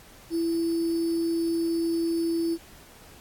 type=tone with sample-and-hold; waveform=sine; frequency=332.8 Hz; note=E4; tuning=17 cents sharp; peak=-23 dBFS; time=0.3-2.58 s; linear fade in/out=50 ms; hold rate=4900 Hz; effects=pink hiss -51 dBFS RMS until 3.2 s + AAC 64 kbps